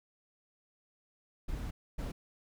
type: noise bursts at uneven times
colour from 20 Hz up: brown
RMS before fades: -37 dBFS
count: 2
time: 1.48-1.71 / 1.98-2.12 s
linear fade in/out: 10 ms
effects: none